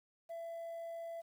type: tone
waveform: sine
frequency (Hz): 669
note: E5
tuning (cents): +25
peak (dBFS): -39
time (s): 0.29-1.22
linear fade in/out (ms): 20
effects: tanh soft clip ceiling -41 dBFS + 11-bit